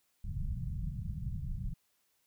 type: low-pass noise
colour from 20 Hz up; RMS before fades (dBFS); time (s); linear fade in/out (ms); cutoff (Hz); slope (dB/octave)
pink; -37; 0.24-1.74; 5; 180; 48
effects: white hiss -75 dBFS RMS until 2.26 s